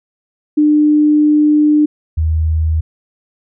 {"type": "tone pair in turn", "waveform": "sine", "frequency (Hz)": [300, 79.46], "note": ["D4", "D#2"], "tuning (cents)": [37, 37], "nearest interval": "octave + major seventh", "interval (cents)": 2300, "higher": "first", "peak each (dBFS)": [-7, -11], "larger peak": "first", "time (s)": [[0.57, 1.86], [2.17, 2.81]], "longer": "first", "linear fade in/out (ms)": 10, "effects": []}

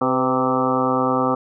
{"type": "harmonic tone with a mistuned harmonic", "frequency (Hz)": 130, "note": "C3", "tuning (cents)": -11, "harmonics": [1, 2, 3, 4, 5, 6, 7, 8, 9, 10], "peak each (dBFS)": [-31, -22, -28, -23, -31, -26, -28, -32, -23, -28], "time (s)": [0.01, 1.35], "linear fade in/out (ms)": 5, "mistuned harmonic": 4, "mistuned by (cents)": -37, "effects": []}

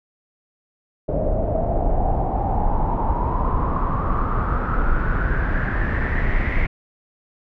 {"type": "noise with low-pass filter sweep", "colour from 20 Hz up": "brown", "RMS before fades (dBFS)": -20, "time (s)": [1.08, 6.67], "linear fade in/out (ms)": 10, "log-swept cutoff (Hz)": [590, 2100], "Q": 7.3, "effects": []}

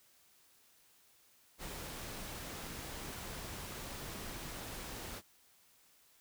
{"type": "noise", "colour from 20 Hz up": "pink", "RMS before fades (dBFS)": -45, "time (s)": [1.58, 5.22], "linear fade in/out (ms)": 50, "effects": ["white hiss -67 dBFS RMS until 6.2 s"]}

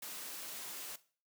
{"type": "noise", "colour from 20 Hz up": "white", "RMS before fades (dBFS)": -45, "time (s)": [0.02, 0.96], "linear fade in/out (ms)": 5, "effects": ["noise-tail reverb RT60 0.4 s tail -17 dB re dry", "high-pass 200 Hz 12 dB/octave"]}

